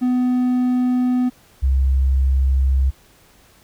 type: tone pair in turn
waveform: triangle / sine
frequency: 250 / 66.48 Hz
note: B3 / C2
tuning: +21 / +28 cents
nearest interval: octave + major seventh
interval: 2293 cents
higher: first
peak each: -13 dBFS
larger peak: neither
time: 0.01-1.3 / 1.62-2.91 s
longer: neither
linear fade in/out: 20 ms
effects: pink hiss -52 dBFS RMS until 3.63 s